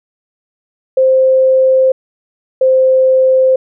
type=tone pair in turn; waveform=sine; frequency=523.3 / 521.4 Hz; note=C5 / C5; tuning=0 / -6 cents; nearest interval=unison; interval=6 cents; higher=first; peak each=-6 dBFS; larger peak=neither; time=0.97-1.92 / 2.61-3.56 s; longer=neither; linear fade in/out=5 ms; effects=none